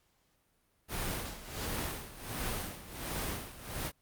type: noise with tremolo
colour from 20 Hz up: pink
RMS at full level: -35 dBFS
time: 0.88-3.92 s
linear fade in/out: 50 ms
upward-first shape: sine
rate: 1.4 Hz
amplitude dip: 80%
effects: pink hiss -73 dBFS RMS until 4.01 s + Opus 48 kbps